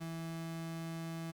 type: tone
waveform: 35% pulse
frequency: 164.5 Hz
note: E3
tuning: 3 cents flat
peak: -38 dBFS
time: 0-1.32 s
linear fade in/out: 20 ms
effects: Opus 48 kbps